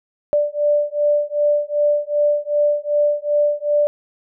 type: beating tone pair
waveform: sine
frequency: 587.3 / 589.9 Hz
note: D5 / D5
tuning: 0 / +8 cents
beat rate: 2.6 Hz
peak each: -18 dBFS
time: 0.33-3.87 s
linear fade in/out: 0 ms
effects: none